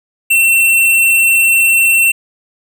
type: tone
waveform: square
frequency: 2704 Hz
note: E7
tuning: 43 cents sharp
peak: -8 dBFS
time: 0.3-2.12 s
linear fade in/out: 10 ms
effects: none